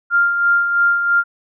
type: tone with tremolo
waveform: sine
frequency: 1396.9 Hz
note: F6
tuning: in tune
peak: -10 dBFS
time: 0.1-1.24 s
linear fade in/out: 50 ms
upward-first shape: sine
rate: 3 Hz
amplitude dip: 50%
effects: none